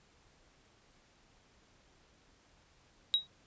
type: tone with exponential decay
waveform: sine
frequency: 3823 Hz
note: A#7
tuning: 43 cents sharp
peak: -21 dBFS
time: 3.14-3.27 s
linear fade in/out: 0 ms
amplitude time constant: 27 ms
effects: pink hiss -66 dBFS RMS until 3.46 s + resampled to 16000 Hz